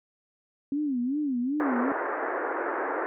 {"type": "tone with vibrato", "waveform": "sine", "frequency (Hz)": 269.6, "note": "C#4", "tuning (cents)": -48, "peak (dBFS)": -25, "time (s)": [0.72, 1.92], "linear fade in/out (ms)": 2, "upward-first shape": "sine", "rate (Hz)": 2.6, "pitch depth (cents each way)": 200}
{"type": "band-pass noise", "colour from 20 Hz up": "pink", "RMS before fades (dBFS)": -30, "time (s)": [1.6, 3.06], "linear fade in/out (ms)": 0, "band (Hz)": [320, 1800], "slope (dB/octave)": 48}
{"effects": []}